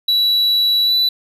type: tone with pitch glide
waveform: triangle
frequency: 3928 to 3971 Hz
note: B7 to B7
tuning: -10 to +9 cents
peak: -11 dBFS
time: 0.08-1.09 s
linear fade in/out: 5 ms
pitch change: +19 cents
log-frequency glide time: 0.84-0.94 s
effects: none